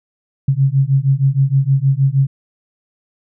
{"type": "beating tone pair", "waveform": "sine", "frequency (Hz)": [133.1, 139.5], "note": ["C3", "C#3"], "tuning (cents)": [30, 11], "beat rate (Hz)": 6.4, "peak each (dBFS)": -14, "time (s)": [0.48, 2.27], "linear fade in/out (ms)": 5, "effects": []}